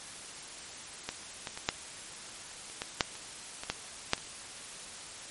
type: clicks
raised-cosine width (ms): 0.2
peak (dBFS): -16 / -18 / -21 / -9 / -30 / -16 / -6 / -29 / -21 / -12 / -6 / -26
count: 12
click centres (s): 1.09 / 1.472 / 1.575 / 1.689 / 2.699 / 2.819 / 3.008 / 3.154 / 3.635 / 3.7 / 4.134 / 4.179
effects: white hiss -45 dBFS RMS until 5.3 s + MP3 48 kbps